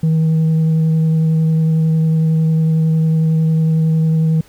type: tone with vibrato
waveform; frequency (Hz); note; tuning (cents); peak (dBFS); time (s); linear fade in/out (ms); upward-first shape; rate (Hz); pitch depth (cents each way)
sine; 159.8; D#3; +47; -8; 0.03-4.41; 5; sine; 11; 10
effects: tanh soft clip ceiling -10 dBFS + pink hiss -48 dBFS RMS until 4.48 s